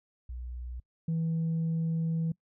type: tone pair in turn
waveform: sine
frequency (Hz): 61.2 / 163.38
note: B1 / E3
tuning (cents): -15 / -15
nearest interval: octave + perfect fourth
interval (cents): 1700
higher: second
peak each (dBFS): -36 / -25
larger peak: second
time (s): 0.29-0.8 / 1.08-2.32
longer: second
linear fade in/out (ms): 5
effects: noise-tail reverb RT60 0.1 s tail -24 dB re dry + tanh soft clip ceiling -25 dBFS